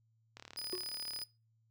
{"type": "click train", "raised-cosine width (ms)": 0.2, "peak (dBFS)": -31, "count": 32, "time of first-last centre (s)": [0.37, 1.217], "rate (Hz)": 36.6}
{"type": "tone with tremolo", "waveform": "40% pulse", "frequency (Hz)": 4978, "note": "D#8", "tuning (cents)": 0, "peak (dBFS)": -37, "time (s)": [0.57, 1.24], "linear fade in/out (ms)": 5, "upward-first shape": "square", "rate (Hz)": 14, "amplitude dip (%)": 25}
{"type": "tone with exponential decay", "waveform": "triangle", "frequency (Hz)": 365.9, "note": "F#4", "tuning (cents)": -19, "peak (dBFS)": -31, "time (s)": [0.73, 0.86], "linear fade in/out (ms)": 1, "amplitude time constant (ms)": 28}
{"effects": ["noise-tail reverb RT60 0.3 s tail -22 dB re dry", "added 112 Hz sine -70 dBFS peak until 1.7 s"]}